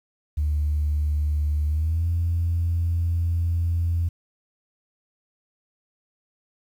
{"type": "tone with pitch glide", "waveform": "sine", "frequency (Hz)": [74.7, 84.82], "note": ["D2", "E2"], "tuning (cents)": [30, 50], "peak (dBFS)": -19, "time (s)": [0.37, 4.09], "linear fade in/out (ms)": 10, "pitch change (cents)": 220, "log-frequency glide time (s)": [1.66, 2.07], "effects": ["tanh soft clip ceiling -16 dBFS", "9-bit"]}